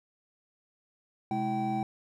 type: tone cluster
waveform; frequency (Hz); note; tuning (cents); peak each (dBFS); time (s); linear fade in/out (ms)
triangle; 128.8 / 212.1 / 325.8 / 772; C3 / G#3 / E4 / G5; -27 / +37 / -20 / -27; -36 / -31 / -34 / -29; 1.31-1.83; 2
effects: none